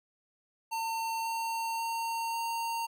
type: tone with pitch steps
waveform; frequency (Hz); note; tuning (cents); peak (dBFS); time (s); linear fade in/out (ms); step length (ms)
square; 905 / 910.2 / 915.5 / 920.8; A5 / A#5 / A#5 / A#5; +48 / -42 / -32 / -22; -32; 0.71-2.87; 20; 540
effects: none